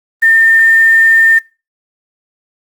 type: tone with quantisation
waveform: sine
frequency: 1808 Hz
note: A6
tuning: 47 cents sharp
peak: -5 dBFS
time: 0.22-1.39 s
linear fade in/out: 10 ms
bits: 5
effects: noise-tail reverb RT60 0.3 s tail -23 dB re dry + Opus 24 kbps